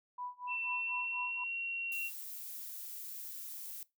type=tone with tremolo; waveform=sine; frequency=987.8 Hz; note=B5; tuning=in tune; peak=-38 dBFS; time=0.18-1.44 s; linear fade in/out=5 ms; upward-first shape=sine; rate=4.1 Hz; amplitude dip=95%
type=tone with pitch glide; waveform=sine; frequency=2688 to 2738 Hz; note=E7 to F7; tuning=+33 to -35 cents; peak=-35 dBFS; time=0.47-2.11 s; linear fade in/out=50 ms; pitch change=+32 cents; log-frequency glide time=0.58-1.49 s
type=noise; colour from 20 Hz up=violet; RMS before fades=-45 dBFS; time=1.92-3.83 s; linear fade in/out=0 ms
effects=noise-tail reverb RT60 0.2 s tail -20 dB re dry